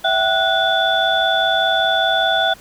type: tone cluster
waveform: sine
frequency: 660 / 765 / 1470 / 3469 Hz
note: E5 / G5 / F#6 / A7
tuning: +2 / -42 / -12 / -25 cents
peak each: -19 dBFS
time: 0.04-2.54 s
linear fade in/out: 10 ms
effects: tanh soft clip ceiling -4 dBFS + pink hiss -44 dBFS RMS until 2.6 s